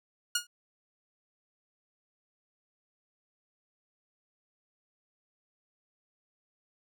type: tone with exponential decay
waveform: 10% pulse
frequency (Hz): 1435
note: F6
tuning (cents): +47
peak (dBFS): -15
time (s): 0.35-0.47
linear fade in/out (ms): 5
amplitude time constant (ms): 26
effects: none